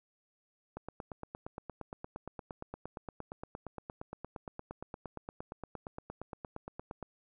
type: click train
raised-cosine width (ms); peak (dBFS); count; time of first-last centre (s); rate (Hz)
1; -27; 55; 0.77-7.027; 8.63
effects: none